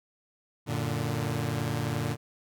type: chord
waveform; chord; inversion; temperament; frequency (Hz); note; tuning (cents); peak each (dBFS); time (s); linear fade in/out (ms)
sawtooth; Gb augmented; none; equal with one note detuned; 92.5 / 115.4 / 146.83; Gb2 / Bb2 / D3; 0 / -17 / 0; -33 / -27 / -28; 0.66-2.17; 50
effects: none